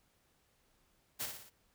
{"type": "noise with echo", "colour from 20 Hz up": "white", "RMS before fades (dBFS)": -38, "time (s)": [1.19, 1.27], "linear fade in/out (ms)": 20, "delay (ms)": 58, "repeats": 4, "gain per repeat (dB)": -5, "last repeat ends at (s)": 1.502, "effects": ["pink hiss -73 dBFS RMS until 1.74 s"]}